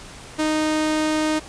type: tone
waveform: sawtooth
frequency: 309.5 Hz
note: D#4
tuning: 9 cents flat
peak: -15 dBFS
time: 0.38-1.4 s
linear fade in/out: 20 ms
effects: pink hiss -40 dBFS RMS until 1.48 s + resampled to 22050 Hz